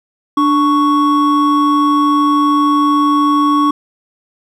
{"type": "tone pair together", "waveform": "triangle", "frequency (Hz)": [294.5, 1111.9], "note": ["D4", "C#6"], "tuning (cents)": [5, 5], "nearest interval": "octave + major seventh", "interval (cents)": 2300, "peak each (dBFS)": -10, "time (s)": [0.37, 3.71], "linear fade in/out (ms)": 5, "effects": []}